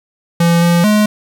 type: tone with pitch steps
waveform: square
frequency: 170 / 171.8 / 211 Hz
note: F3 / F3 / G#3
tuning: -46 / -28 / +28 cents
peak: -9 dBFS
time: 0.4-1.06 s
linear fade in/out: 5 ms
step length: 220 ms
effects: 7-bit